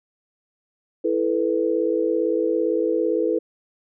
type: chord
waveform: sine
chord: E suspended fourth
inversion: none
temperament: equal with one note detuned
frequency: 329.6 / 436.2 / 493.9 Hz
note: E4 / A4 / B4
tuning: 0 / -15 / 0 cents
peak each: -23 dBFS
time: 1.04-3.39 s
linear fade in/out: 10 ms
effects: none